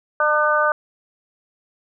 harmonic tone, 301.2 Hz, D4, 44 cents sharp, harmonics 2 / 3 / 4 / 5, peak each -20 / -25 / -19 / -20 dBFS, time 0.2-0.72 s, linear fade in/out 2 ms, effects none

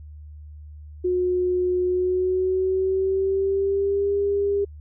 sine tone with pitch glide, 362.2 to 401.9 Hz, F#4 to G4, -37 to +43 cents, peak -19 dBFS, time 1.04-4.65 s, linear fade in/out 10 ms, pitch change +180 cents, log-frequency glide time 1.85-4.13 s, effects added 75 Hz sine -38 dBFS peak until 4.8 s

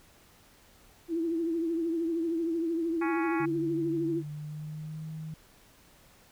sine tone with vibrato, 331.6 Hz, E4, 10 cents sharp, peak -27 dBFS, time 1.08-4.23 s, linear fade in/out 50 ms, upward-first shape triangle, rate 13 Hz, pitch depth 70 cents each way
harmonic tone, 278.3 Hz, C#4, 7 cents sharp, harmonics 3 / 4 / 5 / 6 / 7 / 8 / 9, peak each -35 / -37 / -39 / -41 / -42 / -43 / -44 dBFS, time 3.01-3.46 s, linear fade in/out 10 ms
sine tone with pitch glide, 146.83 to 157.37 Hz, D3 to D#3, 0 to +20 cents, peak -36 dBFS, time 3.4-5.34 s, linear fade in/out 2 ms, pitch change +120 cents, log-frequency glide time 4.11-5.07 s
effects pink hiss -59 dBFS RMS until 6.31 s

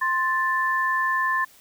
sine tone pair together, 1049.5 / 1760 Hz, C6 / A6, +5 / 0 cents, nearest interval major sixth, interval 895 cents, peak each -23 dBFS, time 0.01-1.45 s, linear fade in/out 10 ms, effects white hiss -53 dBFS RMS until 1.6 s

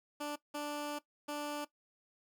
15% pulse tone bursts at uneven times, 293.7 Hz, D4, in tune, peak -31 dBFS, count 3, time 0.2-0.36 / 0.54-0.99 / 1.28-1.65 s, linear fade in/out 10 ms, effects noise-tail reverb RT60 0.1 s tail -17 dB re dry

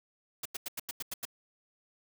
white noise bursts, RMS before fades -37 dBFS, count 8, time 0.43-1.253 s, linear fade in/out 5 ms, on 25 ms, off 89 ms, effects none

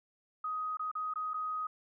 sine tone with dropouts, 1254 Hz, D#6, 13 cents sharp, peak -33 dBFS, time 0.44-1.67 s, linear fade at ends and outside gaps 5 ms, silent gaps 0.771-0.794 / 0.915-0.952 / 1.138-1.157 / 1.335-1.341 s, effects none

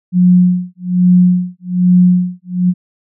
sine tone with tremolo, 180 Hz, F#3, 47 cents flat, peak -4 dBFS, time 0.12-2.74 s, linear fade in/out 50 ms, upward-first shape sine, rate 1.2 Hz, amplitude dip 100%, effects none

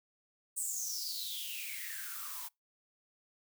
blue noise with high-pass filter sweep, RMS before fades -40 dBFS, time 0.56-2.49 s, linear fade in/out 20 ms, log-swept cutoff 8500 to 910 Hz, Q 9.9, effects noise-tail reverb RT60 0.2 s tail -26 dB re dry

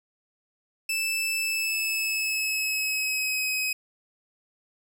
sawtooth tone with pitch glide, 2637 to 2533 Hz, E7 to D#7, 0 to +30 cents, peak -22 dBFS, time 0.89-3.73 s, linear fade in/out 5 ms, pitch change -70 cents, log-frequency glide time 1.38-3.48 s, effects none

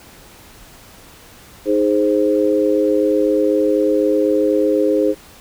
sine chord, Ab major, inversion second, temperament equal, 311.1 / 415.3 / 523.3 Hz, Eb4 / Ab4 / C5, 0 / 0 / 0 cents, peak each -17 dBFS, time 1.65-5.15 s, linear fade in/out 50 ms, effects pink hiss -43 dBFS RMS until 5.4 s

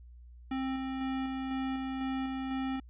square tone with tremolo, 264.2 Hz, C4, 17 cents sharp, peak -32 dBFS, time 0.51-2.8 s, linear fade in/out 5 ms, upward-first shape square, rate 2 Hz, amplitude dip 25%, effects added 60 Hz sine -49 dBFS peak until 2.89 s + resampled to 8000 Hz

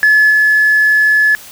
sine tone with level steps, 1716 Hz, A6, 44 cents flat, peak -4 / -6 dBFS, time 0.03-1.35 s, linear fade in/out 0 ms, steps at 0.3 s, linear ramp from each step 10 ms, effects tanh soft clip ceiling -3 dBFS + white hiss -35 dBFS RMS until 1.51 s

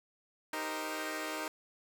10% pulse chord, C minor seventh, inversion first, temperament equal, 311.1 / 392 / 466.2 / 523.3 Hz, Eb4 / G4 / Bb4 / C5, 0 / 0 / 0 / 0 cents, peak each -30 / -36 / -35 / -36 dBFS, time 0.53-1.48 s, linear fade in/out 2 ms, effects none

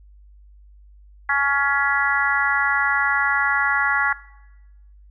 harmonic tone, 280 Hz, C#4, 18 cents sharp, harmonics 3 / 4 / 5 / 6 / 7, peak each -26 / -25 / -24 / -21 / -23 dBFS, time 1.29-4.13 s, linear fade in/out 5 ms, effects noise-tail reverb RT60 1.0 s tail -19 dB re dry + added 50 Hz sine -45 dBFS peak until 5.1 s

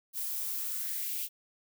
violet noise with high-pass filter sweep, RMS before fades -35 dBFS, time 0.13-1.29 s, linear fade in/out 50 ms, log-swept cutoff 550 to 2900 Hz, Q 2.9, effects none

